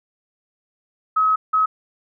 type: tone bursts at uneven times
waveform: sine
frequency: 1278 Hz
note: D#6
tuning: 46 cents sharp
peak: -14 dBFS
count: 2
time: 1.16-1.36 / 1.53-1.66 s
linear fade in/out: 10 ms
effects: none